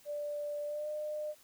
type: tone with pitch glide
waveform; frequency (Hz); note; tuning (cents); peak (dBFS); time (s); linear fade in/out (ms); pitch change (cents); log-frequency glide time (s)
sine; 587.3 to 604.5; D5 to D5; 0 to +50; -35; 0.05-1.35; 50; +50; 0.65-0.88
effects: white hiss -62 dBFS RMS until 1.43 s